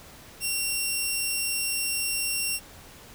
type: tone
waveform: 10% pulse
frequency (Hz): 2744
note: F7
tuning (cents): -31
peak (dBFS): -17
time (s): 0.4-2.6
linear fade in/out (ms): 50
effects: pink hiss -48 dBFS RMS until 3.14 s